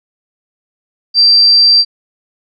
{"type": "tone", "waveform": "sine", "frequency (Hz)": 4699, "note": "D8", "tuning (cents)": 0, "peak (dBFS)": -4, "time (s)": [1.14, 1.85], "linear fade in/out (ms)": 50, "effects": []}